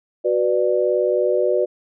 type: chord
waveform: sine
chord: B minor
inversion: second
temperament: just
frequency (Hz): 370.4 / 493.9 / 592.7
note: F#4 / B4 / D5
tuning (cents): +2 / 0 / +16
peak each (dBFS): -20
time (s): 0.24-1.66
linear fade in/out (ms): 20
effects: none